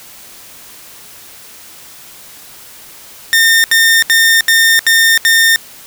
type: tone bursts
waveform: sawtooth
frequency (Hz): 1818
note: A#6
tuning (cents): -44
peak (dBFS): -3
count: 6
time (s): 3.33-5.56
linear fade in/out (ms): 0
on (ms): 310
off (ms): 74
effects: white hiss -36 dBFS RMS until 5.86 s